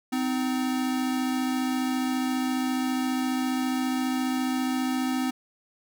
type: tone pair together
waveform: square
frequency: 256.4 / 311.1 Hz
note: C4 / D#4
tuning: -35 / 0 cents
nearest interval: minor third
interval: 335 cents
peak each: -26 / -33 dBFS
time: 0.12-5.31 s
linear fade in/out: 10 ms
effects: none